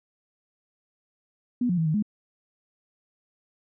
sine tone with pitch steps, 245.1 / 177.9 / 162 / 155.4 / 210.2 Hz, B3 / F3 / E3 / D#3 / G#3, -13 / +32 / -30 / -2 / +21 cents, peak -21 dBFS, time 1.61-2.025 s, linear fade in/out 5 ms, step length 83 ms, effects none

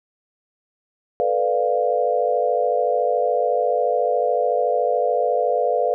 sine chord, B half-diminished seventh, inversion third, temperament equal, 440 / 493.9 / 587.3 / 698.5 Hz, A4 / B4 / D5 / F5, 0 / 0 / 0 / 0 cents, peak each -25 / -21 / -23 / -22 dBFS, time 1.2-5.94 s, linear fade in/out 0 ms, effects none

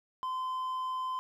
sine tone with hard clipping, 1029 Hz, C6, 29 cents flat, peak -33 dBFS, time 0.23-1.19 s, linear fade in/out 0 ms, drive 3 dB, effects none

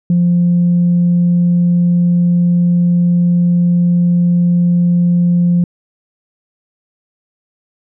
sine tone, 174.61 Hz, F3, in tune, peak -7 dBFS, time 0.1-5.64 s, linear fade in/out 2 ms, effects tanh soft clip ceiling -5 dBFS

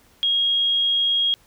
sine tone, 3274 Hz, G#7, 25 cents flat, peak -17 dBFS, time 0.23-1.34 s, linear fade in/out 0 ms, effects pink hiss -56 dBFS RMS until 1.46 s

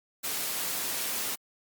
white noise, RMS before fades -32 dBFS, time 0.23-1.36 s, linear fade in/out 20 ms, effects high-pass 150 Hz 12 dB/octave + Opus 48 kbps

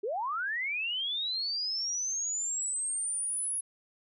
sine linear sweep, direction up, 373.1 to 10548 Hz, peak -30 dBFS, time 0.03-3.61 s, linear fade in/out 10 ms, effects none

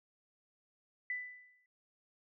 sine tone with exponential decay, 1991 Hz, B6, 14 cents sharp, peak -33 dBFS, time 1.1-1.66 s, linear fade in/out 2 ms, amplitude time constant 120 ms, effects none

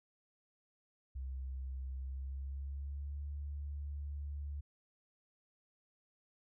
sine tone with pitch glide, 65.7 to 72.06 Hz, C2 to D2, +8 to -32 cents, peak -39 dBFS, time 1.15-4.61 s, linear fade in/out 10 ms, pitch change +160 cents, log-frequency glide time 1.99-3.22 s, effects none

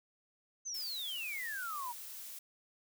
sine exponential sweep, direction down, 6320 to 924 Hz, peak -38 dBFS, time 0.65-1.93 s, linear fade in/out 20 ms
blue noise, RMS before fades -47 dBFS, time 0.74-2.39 s, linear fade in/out 5 ms
effects none

